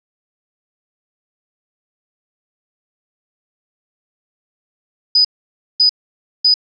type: tone bursts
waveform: sine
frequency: 4978 Hz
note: D#8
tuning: in tune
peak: -8 dBFS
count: 3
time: 5.15-6.541 s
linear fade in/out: 5 ms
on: 97 ms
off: 550 ms
effects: none